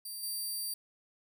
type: tone with level steps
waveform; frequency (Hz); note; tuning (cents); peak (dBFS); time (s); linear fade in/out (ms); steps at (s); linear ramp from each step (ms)
10% pulse; 4700; D8; +1; -33 / -28; 0.05-0.74; 5; 0.23; 2
effects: none